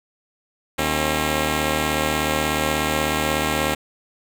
5% pulse tone pair together, 76.5 / 269.3 Hz, D#2 / C#4, -29 / -50 cents, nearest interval octave + minor seventh, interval 2179 cents, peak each -11 dBFS, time 0.78-3.75 s, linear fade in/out 10 ms, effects none

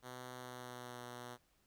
5% pulse tone with pitch glide, 125.7 to 122.33 Hz, B2 to B2, +31 to -16 cents, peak -36 dBFS, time 0.02-1.38 s, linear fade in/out 50 ms, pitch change -47 cents, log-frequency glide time 0.35-1.01 s, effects pink hiss -75 dBFS RMS until 1.66 s

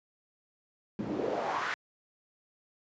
pink noise with band-pass filter sweep, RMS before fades -33 dBFS, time 0.99-1.74 s, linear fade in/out 0 ms, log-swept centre 210 to 1700 Hz, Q 2.5, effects high-pass 100 Hz 12 dB/octave + resampled to 16000 Hz

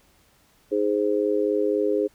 sine chord, Ab major, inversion second, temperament just, 311.5 / 415.3 / 519.1 Hz, Eb4 / Ab4 / C5, +2 / 0 / -14 cents, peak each -26 / -22 / -26 dBFS, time 0.71-2.08 s, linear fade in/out 20 ms, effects pink hiss -60 dBFS RMS until 2.14 s

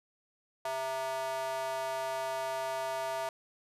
square tone with high-pass filter, 132.3 Hz, C3, 20 cents sharp, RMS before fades -35 dBFS, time 0.65-3.29 s, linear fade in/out 2 ms, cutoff 760 Hz, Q 8.8, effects resampled to 32000 Hz

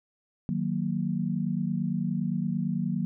sine chord, D# minor, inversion none, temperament equal, 155.56 / 185 / 233.1 Hz, D#3 / F#3 / A#3, 0 / 0 / 0 cents, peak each -31 / -29 / -31 dBFS, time 0.49-3.05 s, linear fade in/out 0 ms, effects none

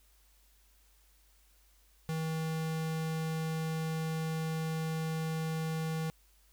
square tone, 160 Hz, D#3, 49 cents sharp, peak -33 dBFS, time 2.09-6.1 s, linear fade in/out 0 ms, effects added 50 Hz sine -64 dBFS peak until 6.52 s + white hiss -68 dBFS RMS until 6.52 s

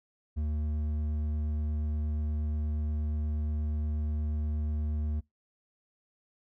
sine tone with hard clipping, 75.7 Hz, D#2, 47 cents flat, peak -30 dBFS, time 0.36-5.21 s, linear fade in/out 20 ms, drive 6 dB, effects noise-tail reverb RT60 0.2 s tail -25 dB re dry

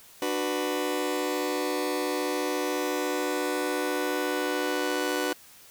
sawtooth chord, B minor, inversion first, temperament just, 296.3 / 370.4 / 493.9 Hz, D4 / F#4 / B4, +15 / +2 / 0 cents, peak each -27 dBFS, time 0.22-5.33 s, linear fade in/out 2 ms, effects white hiss -52 dBFS RMS until 5.7 s

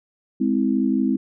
sine chord, Ab augmented, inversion none, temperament just, 207.7 / 259.6 / 324.5 Hz, Ab3 / C4 / E4, 0 / -13 / -27 cents, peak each -22 / -20 / -24 dBFS, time 0.4-1.17 s, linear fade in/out 10 ms, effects none

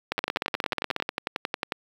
two click trains, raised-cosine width 0.3 ms, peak -9 / -10 dBFS, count 16 / 18, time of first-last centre 0.12-1.024 / 0.19-1.722 s, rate 16.6 / 11.1 Hz, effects high-pass 200 Hz 12 dB/octave + 7-bit

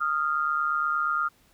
sine tone pair together, 1238.5 / 1387 Hz, D#6 / F6, -8 / -12 cents, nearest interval major second, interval 196 cents, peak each -26 dBFS, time 0-1.29 s, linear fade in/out 20 ms, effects pink hiss -62 dBFS RMS until 1.53 s

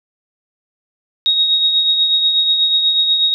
sine tone with tremolo, 3765 Hz, A#7, 16 cents sharp, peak -9 dBFS, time 1.26-3.34 s, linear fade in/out 0 ms, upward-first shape triangle, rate 8.2 Hz, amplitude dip 50%, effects none

